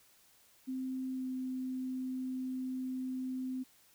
sine tone with pitch glide, 260 to 257.8 Hz, C4 to C4, -11 to -26 cents, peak -35 dBFS, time 0.67-3.64 s, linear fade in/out 20 ms, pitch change -15 cents, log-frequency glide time 1.13-1.25 s, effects white hiss -65 dBFS RMS until 3.94 s

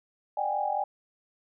sine tone cluster, 599 / 738 / 780 / 825 Hz, D5 / F#5 / G5 / G#5, +34 / -5 / -9 / -12 cents, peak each -34 / -37 / -31 / -29 dBFS, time 0.37-0.84 s, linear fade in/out 5 ms, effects none

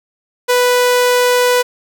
sawtooth tone, 493.9 Hz, B4, in tune, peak -6 dBFS, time 0.48-1.63 s, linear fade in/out 20 ms, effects none

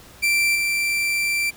40% pulse tone with level steps, 2349 Hz, D7, in tune, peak -16 / -19 dBFS, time 0.22-1.51 s, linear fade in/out 20 ms, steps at 0.55 s, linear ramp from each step 5 ms, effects pink hiss -46 dBFS RMS until 1.56 s

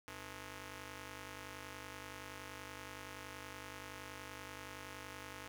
5% pulse ring-modulated tone, 192.2 Hz, G3, 34 cents flat, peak -33 dBFS, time 0.08-5.48 s, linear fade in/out 0 ms, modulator 698 Hz, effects none

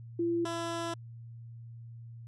sine / 15% pulse tone pair in turn, 340 / 335.7 Hz, F4 / E4, -46 / +32 cents, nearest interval unison, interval 22 cents, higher first, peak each -27 dBFS, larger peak neither, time 0.19-0.45 / 0.45-0.94 s, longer second, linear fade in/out 5 ms, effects added 116 Hz sine -44 dBFS peak until 2.27 s + resampled to 22050 Hz

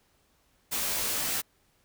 white noise with comb filter, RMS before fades -30 dBFS, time 0.71-1.42 s, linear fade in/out 20 ms, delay 16 ms, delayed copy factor -0.95, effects pink hiss -68 dBFS RMS until 1.84 s

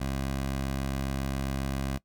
15% pulse tone, 67.4 Hz, C#2, 48 cents flat, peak -23 dBFS, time 0-1.98 s, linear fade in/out 10 ms, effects noise-tail reverb RT60 0.1 s tail -20 dB re dry

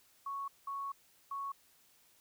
sine tone bursts at uneven times, 1108.7 Hz, C#6, in tune, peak -37 dBFS, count 3, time 0.26-0.48 / 0.67-0.92 / 1.31-1.52 s, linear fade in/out 5 ms, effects white hiss -67 dBFS RMS until 2.2 s

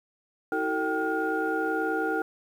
sine tone cluster, 320.6 / 379.2 / 449.3 / 777 / 1423 Hz, E4 / F#4 / A4 / G5 / F6, -48 / +43 / +36 / -16 / +32 cents, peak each -30 / -34 / -30 / -31 / -30 dBFS, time 0.52-2.22 s, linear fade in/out 2 ms, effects tanh soft clip ceiling -16 dBFS + 9-bit

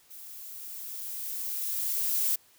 violet noise with level ramp, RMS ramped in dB -46 to -26 dBFS, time 0.1-2.36 s, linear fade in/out 10 ms, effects white hiss -61 dBFS RMS until 2.58 s

